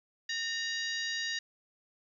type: harmonic tone with a mistuned harmonic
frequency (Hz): 950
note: A#5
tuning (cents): +33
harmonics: 2 / 3 / 4 / 5 / 6 / 7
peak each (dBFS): -35 / -42 / -39 / -40 / -45 / -47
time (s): 0.29-1.39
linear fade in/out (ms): 5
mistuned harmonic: 2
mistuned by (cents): -65
effects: 11-bit